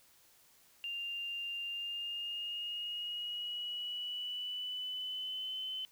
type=tone with pitch glide; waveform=sine; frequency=2794 to 3047 Hz; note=F7 to G7; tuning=0 to -50 cents; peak=-37 dBFS; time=0.84-5.85 s; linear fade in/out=0 ms; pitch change=+150 cents; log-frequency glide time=1.67-5.57 s; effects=white hiss -65 dBFS RMS until 5.91 s